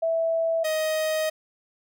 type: tone pair in turn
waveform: sine / 45% pulse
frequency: 657 / 627.1 Hz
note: E5 / D#5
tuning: -6 / +13 cents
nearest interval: minor second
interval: 81 cents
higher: first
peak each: -21 / -23 dBFS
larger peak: first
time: 0.02-0.64 / 0.64-1.3 s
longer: second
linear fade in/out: 10 ms
effects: none